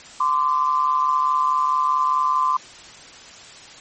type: tone pair together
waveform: sine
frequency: 1030 / 1174.7 Hz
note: C6 / D6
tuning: -28 / 0 cents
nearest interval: major second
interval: 228 cents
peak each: -18 / -21 dBFS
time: 0.2-2.57 s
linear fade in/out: 5 ms
effects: white hiss -42 dBFS RMS until 3.8 s + MP3 32 kbps